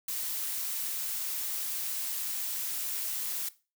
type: noise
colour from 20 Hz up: blue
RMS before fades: -34 dBFS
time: 0.08-3.49 s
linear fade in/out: 5 ms
effects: noise-tail reverb RT60 0.3 s tail -17 dB re dry